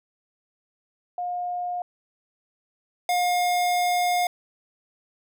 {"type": "tone pair in turn", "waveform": ["sine", "square"], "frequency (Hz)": [713, 713], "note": ["F5", "F5"], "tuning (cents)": [36, 36], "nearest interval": "unison", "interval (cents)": 0, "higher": "neither", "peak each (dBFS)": [-26, -21], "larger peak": "second", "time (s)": [[1.18, 1.82], [3.09, 4.27]], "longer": "second", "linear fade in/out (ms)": 2, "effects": []}